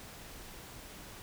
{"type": "silence", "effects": ["pink hiss -49 dBFS RMS until 1.22 s"]}